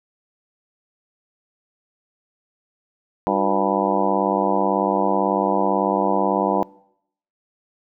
harmonic tone with a mistuned harmonic, 98.1 Hz, G2, 2 cents sharp, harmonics 2 / 3 / 4 / 5 / 6 / 7 / 8 / 9 / 10, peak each -26 / -26 / -26 / -26 / -26 / -26 / -26 / -26 / -26 dBFS, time 3.27-6.63 s, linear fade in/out 0 ms, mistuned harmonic 4, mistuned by -120 cents, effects noise-tail reverb RT60 0.7 s tail -22 dB re dry

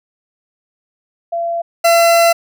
sine / 40% pulse tone pair in turn, 680 / 676.5 Hz, F5 / E5, -46 / +45 cents, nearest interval unison, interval 9 cents, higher first, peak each -16 / -7 dBFS, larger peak second, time 1.32-1.62 / 1.84-2.33 s, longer second, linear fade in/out 10 ms, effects none

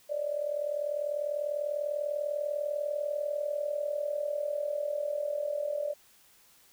sine tone with amplitude modulation, 587.3 Hz, D5, in tune, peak -26 dBFS, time 0.09-5.94 s, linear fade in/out 20 ms, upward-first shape sine, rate 40.1 Hz, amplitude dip 75%, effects white hiss -61 dBFS RMS until 6.72 s

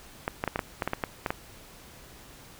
clicks, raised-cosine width 0.5 ms, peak -12 dBFS, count 11, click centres 0.279 / 0.439 / 0.477 / 0.559 / 0.592 / 0.822 / 0.876 / 0.934 / 1.038 / 1.262 / 1.305 s, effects pink hiss -50 dBFS RMS until 2.59 s

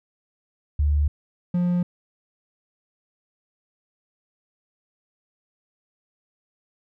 sine / triangle tone pair in turn, 73.42 / 176.81 Hz, D2 / F3, 0 / +22 cents, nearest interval octave + minor third, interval 1522 cents, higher second, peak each -17 dBFS, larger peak neither, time 0.79-1.08 / 1.54-1.83 s, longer neither, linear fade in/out 5 ms, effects none

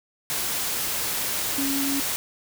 sine tone in noise, 276.4 Hz, C#4, 5 cents flat, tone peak -25 dBFS, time 1.58-2 s, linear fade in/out 0 ms, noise white, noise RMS -27 dBFS, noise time 0.3-2.16 s, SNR -1 dB, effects none

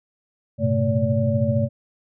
sine tone cluster, 102.1 / 117.4 / 130.4 / 222.9 / 572 Hz, G#2 / A#2 / C3 / A3 / D5, -29 / +13 / -5 / +23 / -46 cents, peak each -24 dBFS, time 0.58-1.69 s, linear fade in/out 50 ms, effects none

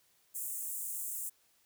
pink high-pass noise, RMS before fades -39 dBFS, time 0.34-1.3 s, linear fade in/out 20 ms, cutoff 7500 Hz, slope 48 dB/octave, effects white hiss -70 dBFS RMS until 1.65 s

